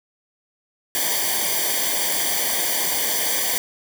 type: noise with comb filter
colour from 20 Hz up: white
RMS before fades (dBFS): -22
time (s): 0.95-3.58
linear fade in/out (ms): 0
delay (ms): 0.75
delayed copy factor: -1
effects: none